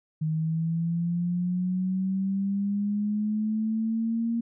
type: linear sweep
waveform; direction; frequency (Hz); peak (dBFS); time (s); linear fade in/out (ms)
sine; up; 155.56 to 233.1; -24; 0.21-4.41; 10
effects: none